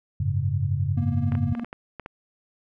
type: chord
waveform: sine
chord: F# suspended second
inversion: none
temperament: equal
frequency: 92.5 / 103.83 / 138.59 Hz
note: F#2 / G#2 / C#3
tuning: 0 / 0 / 0 cents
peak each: -26 dBFS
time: 0.2-1.53 s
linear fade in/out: 5 ms
type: tone with tremolo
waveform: triangle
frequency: 235.5 Hz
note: A#3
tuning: 18 cents sharp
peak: -23 dBFS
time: 0.97-1.64 s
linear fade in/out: 5 ms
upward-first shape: sine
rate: 20 Hz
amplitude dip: 65%
type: clicks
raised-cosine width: 0.5 ms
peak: -21 dBFS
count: 8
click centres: 1.321 / 1.352 / 1.551 / 1.596 / 1.646 / 1.729 / 1.997 / 2.061 s
effects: none